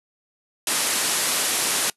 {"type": "low-pass noise", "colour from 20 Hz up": "white", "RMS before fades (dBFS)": -23, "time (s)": [0.67, 1.9], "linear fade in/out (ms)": 2, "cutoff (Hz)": 12000, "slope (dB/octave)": 96, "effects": ["noise-tail reverb RT60 0.1 s tail -22 dB re dry", "high-pass 200 Hz 12 dB/octave"]}